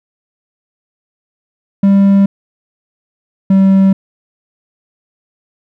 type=tone pair in turn; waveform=triangle; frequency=197.5 / 192.88 Hz; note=G3 / G3; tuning=+13 / -28 cents; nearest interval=unison; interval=41 cents; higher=first; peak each=-3 dBFS; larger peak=neither; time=1.83-2.26 / 3.5-3.93 s; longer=neither; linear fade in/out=5 ms; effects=none